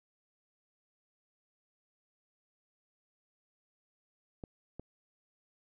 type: clicks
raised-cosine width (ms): 2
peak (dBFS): -29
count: 2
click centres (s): 4.438 / 4.796
effects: none